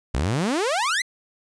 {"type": "exponential sweep", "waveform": "sawtooth", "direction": "up", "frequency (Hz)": [56.2, 2110], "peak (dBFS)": -17, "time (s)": [0.14, 1.02], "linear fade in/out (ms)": 5, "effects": ["resampled to 22050 Hz", "9-bit"]}